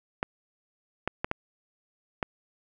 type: clicks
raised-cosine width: 0.5 ms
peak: -12 dBFS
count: 5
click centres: 0.229 / 1.076 / 1.245 / 1.314 / 2.228 s
effects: none